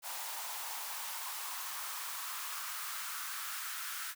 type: noise with high-pass filter sweep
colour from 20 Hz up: white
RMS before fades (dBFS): -41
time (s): 0.02-4.15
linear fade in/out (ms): 50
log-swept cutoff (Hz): 820 to 1400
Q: 3.4
effects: none